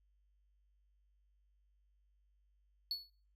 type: tone with exponential decay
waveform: triangle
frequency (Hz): 4408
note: C#8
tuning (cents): -11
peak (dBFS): -32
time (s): 2.91-3.1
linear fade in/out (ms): 1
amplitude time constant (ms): 41
effects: noise-tail reverb RT60 0.4 s tail -18 dB re dry + added 50 Hz sine -70 dBFS peak until 3.35 s